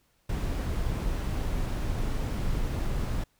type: noise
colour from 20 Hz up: brown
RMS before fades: -29 dBFS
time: 0.29-3.24 s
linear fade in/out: 5 ms
effects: pink hiss -69 dBFS RMS until 3.39 s